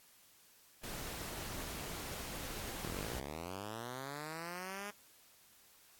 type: noise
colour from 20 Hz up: pink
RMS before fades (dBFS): -44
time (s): 0.83-3.2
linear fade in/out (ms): 10
type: linear sweep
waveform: 5% pulse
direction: up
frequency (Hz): 34.65 to 207.7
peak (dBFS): -31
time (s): 2.82-4.91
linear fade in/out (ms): 10
effects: white hiss -64 dBFS RMS until 5.99 s + AAC 64 kbps